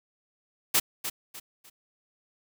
white noise with echo, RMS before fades -22 dBFS, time 0.74-0.8 s, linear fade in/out 10 ms, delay 300 ms, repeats 3, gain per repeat -10 dB, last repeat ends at 1.7 s, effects none

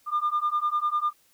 sine beating tone pair, 1200 / 1210 Hz, D6 / D#6, +37 / -49 cents, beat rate 10 Hz, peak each -25 dBFS, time 0.06-1.13 s, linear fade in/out 50 ms, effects tanh soft clip ceiling -18 dBFS + white hiss -63 dBFS RMS until 1.33 s

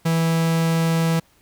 45% pulse tone, 164.3 Hz, E3, 5 cents flat, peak -17 dBFS, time 0.05-1.2 s, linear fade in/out 10 ms, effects pink hiss -58 dBFS RMS until 1.41 s

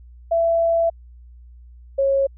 sine tone pair in turn, 668 / 547.2 Hz, E5 / C#5, +23 / -23 cents, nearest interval minor third, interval 346 cents, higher first, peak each -15 dBFS, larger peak neither, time 0.31-0.9 / 1.98-2.27 s, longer first, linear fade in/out 10 ms, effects added 60 Hz sine -41 dBFS peak until 2.37 s

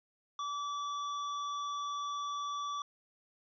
sine tone with hard clipping, 1154 Hz, D6, 31 cents flat, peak -37 dBFS, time 0.39-2.82 s, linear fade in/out 2 ms, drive 13 dB, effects resampled to 16000 Hz

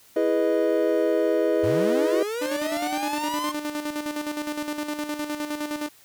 triangle chord, E major seventh, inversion none, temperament equal, 329.6 / 415.3 / 493.9 / 622.3 Hz, E4 / G#4 / B4 / D#5, 0 / 0 / 0 / 0 cents, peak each -23 dBFS, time 0.16-2.23 s, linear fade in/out 5 ms
45% pulse linear sweep, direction up, 88.2 to 1070 Hz, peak -27 dBFS, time 1.63-3.52 s, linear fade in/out 10 ms
sawtooth tone with tremolo, 298 Hz, D4, 25 cents sharp, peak -22 dBFS, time 2.41-5.89 s, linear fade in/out 10 ms, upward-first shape square, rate 9.7 Hz, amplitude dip 55%
effects white hiss -54 dBFS RMS until 6.04 s

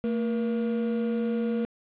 triangle tone pair together, 225.9 / 475.4 Hz, A3 / A#4, +46 / +34 cents, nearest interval octave + minor second, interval 1288 cents, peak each -24 / -28 dBFS, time 0.04-1.65 s, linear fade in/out 0 ms, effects resampled to 8000 Hz + 8-bit

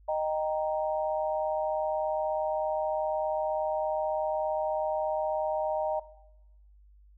sine chord, Eb major, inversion none, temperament equal with one note detuned, 619 / 784 / 932.3 Hz, Eb5 / G5 / Bb5, -9 / 0 / 0 cents, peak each -28 / -33 / -34 dBFS, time 0.08-6 s, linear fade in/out 10 ms, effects noise-tail reverb RT60 0.9 s tail -18 dB re dry + added 50 Hz sine -54 dBFS peak until 7.17 s

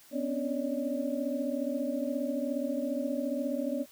sine tone cluster, 249.5 / 271.9 / 286.5 / 564 / 603 Hz, B3 / C#4 / D4 / C#5 / D5, +18 / -33 / -43 / +30 / +46 cents, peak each -34 / -37 / -36 / -35 / -39 dBFS, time 0.11-3.86 s, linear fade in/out 50 ms, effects white hiss -57 dBFS RMS until 3.91 s

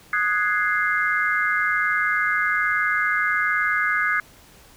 sine chord, Ab dominant seventh, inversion second, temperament equal, 1244.5 / 1480 / 1661.2 / 2093 Hz, Eb6 / Gb6 / Ab6 / C7, 0 / 0 / 0 / 0 cents, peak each -25 / -25 / -23 / -25 dBFS, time 0.13-4.2 s, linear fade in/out 2 ms, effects pink hiss -50 dBFS RMS until 4.76 s

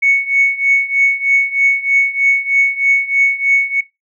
sine tone with tremolo, 2217 Hz, C#7, in tune, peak -6 dBFS, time 0.02-3.81 s, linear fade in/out 10 ms, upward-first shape triangle, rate 3.2 Hz, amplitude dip 90%, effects noise-tail reverb RT60 0.2 s tail -19 dB re dry + tanh soft clip ceiling -2 dBFS

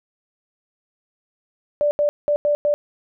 sine tone bursts at uneven times, 587.3 Hz, D5, in tune, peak -15 dBFS, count 5, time 1.81-1.91 / 1.99-2.09 / 2.28-2.36 / 2.45-2.55 / 2.65-2.74 s, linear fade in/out 0 ms, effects none

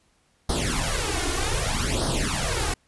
pink noise with flanger, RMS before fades -25 dBFS, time 0.49-2.74 s, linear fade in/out 5 ms, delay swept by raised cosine 0.2 to 2.8 ms, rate 0.64 Hz, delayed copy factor +0.8, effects pink hiss -65 dBFS RMS until 2.87 s + resampled to 24000 Hz

